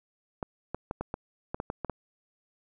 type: clicks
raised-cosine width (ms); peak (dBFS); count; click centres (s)
1; -18; 10; 0.428 / 0.746 / 0.911 / 1.01 / 1.141 / 1.545 / 1.601 / 1.701 / 1.847 / 1.897
effects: none